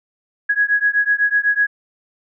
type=beating tone pair; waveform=sine; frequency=1661.2 / 1669.2 Hz; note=G#6 / G#6; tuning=0 / +8 cents; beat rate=8 Hz; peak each=-17 dBFS; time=0.49-1.67 s; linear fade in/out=10 ms; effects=none